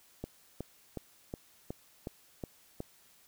click train, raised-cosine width 2 ms, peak -24 dBFS, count 8, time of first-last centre 0.24-2.804 s, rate 2.73 Hz, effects white hiss -63 dBFS RMS until 3.27 s

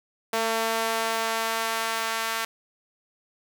sawtooth tone with high-pass filter sweep, 225.3 Hz, A3, 41 cents sharp, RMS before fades -27 dBFS, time 0.33-2.45 s, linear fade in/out 5 ms, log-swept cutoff 570 to 1200 Hz, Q 0.99, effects none

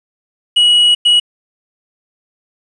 triangle tone bursts at uneven times, 2915 Hz, F#7, 26 cents flat, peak -5 dBFS, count 2, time 0.56-0.95 / 1.05-1.2 s, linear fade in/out 10 ms, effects resampled to 24000 Hz + 7-bit

